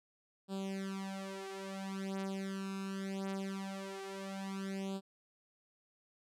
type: tone with flanger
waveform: sawtooth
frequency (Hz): 193.8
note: G3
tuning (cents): -20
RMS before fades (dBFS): -41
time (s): 0.48-5.01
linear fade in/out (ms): 50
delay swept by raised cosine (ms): 0.24 to 5.94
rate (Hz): 0.22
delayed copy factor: +0.95
effects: low-pass 10000 Hz 12 dB/octave